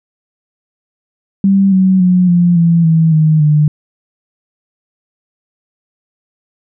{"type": "tone with pitch steps", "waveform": "sine", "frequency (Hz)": [195.4, 188.2, 181.26, 174.59, 168.15, 161.96, 155.99, 150.24], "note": ["G3", "F#3", "F#3", "F3", "E3", "E3", "D#3", "D3"], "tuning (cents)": [-5, 30, -35, 0, 35, -30, 5, 40], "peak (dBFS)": -6, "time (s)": [1.44, 3.68], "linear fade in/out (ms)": 2, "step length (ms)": 280, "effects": []}